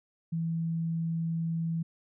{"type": "tone", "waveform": "sine", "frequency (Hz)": 164.81, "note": "E3", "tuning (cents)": 0, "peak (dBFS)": -28, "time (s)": [0.32, 1.83], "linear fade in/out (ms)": 10, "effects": []}